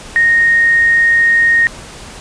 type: tone with quantisation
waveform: sine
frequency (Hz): 1858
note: A#6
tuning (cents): -6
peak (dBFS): -7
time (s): 0.16-1.67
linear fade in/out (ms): 0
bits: 6
effects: pink hiss -32 dBFS RMS until 2.2 s + resampled to 22050 Hz